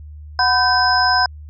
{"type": "tone cluster", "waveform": "sine", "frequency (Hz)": [738, 1000, 1544, 5100], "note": ["F#5", "B5", "G6", "D#8"], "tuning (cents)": [-5, 21, -27, 42], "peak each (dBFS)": -18, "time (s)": [0.39, 1.26], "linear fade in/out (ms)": 2, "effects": ["added 75 Hz sine -33 dBFS peak until 1.49 s"]}